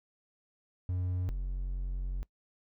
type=tone pair in turn; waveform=triangle; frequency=90.8 / 45.4 Hz; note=F#2 / F#1; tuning=-32 / -32 cents; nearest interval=octave; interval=1200 cents; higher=first; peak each=-28 / -30 dBFS; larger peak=first; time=0.89-1.29 / 1.29-2.23 s; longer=second; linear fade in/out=0 ms; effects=noise-tail reverb RT60 0.1 s tail -23 dB re dry